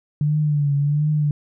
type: tone with vibrato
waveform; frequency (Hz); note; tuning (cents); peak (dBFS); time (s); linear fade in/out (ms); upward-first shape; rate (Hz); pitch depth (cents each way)
sine; 146.83; D3; 0; -16; 0.21-1.31; 2; triangle; 1.4; 71
effects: none